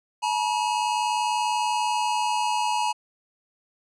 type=tone pair together; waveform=square; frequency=857 / 957.2 Hz; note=A5 / A#5; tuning=-46 / +46 cents; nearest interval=major second; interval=192 cents; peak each=-26 dBFS; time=0.22-2.93 s; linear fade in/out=20 ms; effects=resampled to 22050 Hz